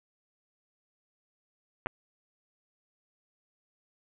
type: clicks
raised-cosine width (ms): 0.5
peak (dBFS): -16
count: 2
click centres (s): 1.861 / 1.869
effects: resampled to 8000 Hz + 9-bit